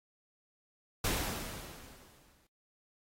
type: noise with exponential decay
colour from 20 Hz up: pink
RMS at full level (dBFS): -31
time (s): 1.04-2.47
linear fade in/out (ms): 5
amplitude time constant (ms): 310
effects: AAC 48 kbps